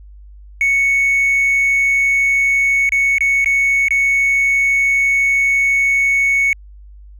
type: tone with dropouts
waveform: triangle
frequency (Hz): 2217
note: C#7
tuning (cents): 0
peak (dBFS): -9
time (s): 0.61-6.53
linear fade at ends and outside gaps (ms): 1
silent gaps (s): 2.892-2.921 / 3.183-3.207 / 3.445-3.459 / 3.884-3.907
effects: tanh soft clip ceiling -6 dBFS + added 50 Hz sine -36 dBFS peak until 7.19 s